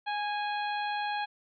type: harmonic tone with a mistuned harmonic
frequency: 830.6 Hz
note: G#5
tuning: in tune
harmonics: 1 / 2 / 3 / 4 / 5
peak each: -31 / -37 / -41 / -43 / -45 dBFS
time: 0.06-1.26 s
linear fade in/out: 20 ms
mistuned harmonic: 2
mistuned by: -16 cents
effects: none